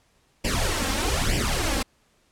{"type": "noise with flanger", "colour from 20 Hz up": "pink", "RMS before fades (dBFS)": -24, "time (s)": [0.44, 1.83], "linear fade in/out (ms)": 10, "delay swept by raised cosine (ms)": [0.38, 3.78], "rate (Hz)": 1.1, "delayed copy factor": 0.85, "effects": ["pink hiss -64 dBFS RMS until 2.31 s", "low-pass 10000 Hz 12 dB/octave"]}